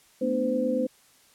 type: tone cluster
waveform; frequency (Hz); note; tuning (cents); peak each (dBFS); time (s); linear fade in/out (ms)
sine; 222.6 / 251.3 / 299 / 513; A3 / B3 / D4 / C5; +20 / +30 / +31 / -34; -31 / -28 / -32 / -26; 0.21-0.87; 10
effects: white hiss -59 dBFS RMS until 1.34 s + low-pass 12000 Hz 12 dB/octave